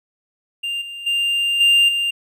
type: tone with level steps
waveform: triangle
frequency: 2795 Hz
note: F7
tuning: 1 cent sharp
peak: -20 / -28 / -15 / -9 / -16 dBFS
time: 0.63-2.11 s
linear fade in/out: 10 ms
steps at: 0.81 / 1.06 / 1.6 / 1.88 s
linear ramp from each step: 10 ms
effects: none